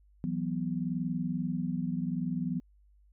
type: chord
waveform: sine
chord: E suspended second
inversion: none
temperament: just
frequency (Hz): 164.81 / 185.42 / 247.2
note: E3 / F#3 / B3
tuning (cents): 0 / +4 / +2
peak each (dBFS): -34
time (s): 0.24-2.6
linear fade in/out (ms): 0
effects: added 50 Hz sine -59 dBFS peak until 3.12 s